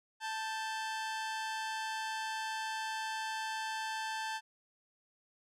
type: tone pair together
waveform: sawtooth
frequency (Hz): 880 / 1566.9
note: A5 / G6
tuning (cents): 0 / -1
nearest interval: minor seventh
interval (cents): 999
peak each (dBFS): -33 / -39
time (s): 0.2-4.41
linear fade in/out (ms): 50
effects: low-pass 8000 Hz 12 dB/octave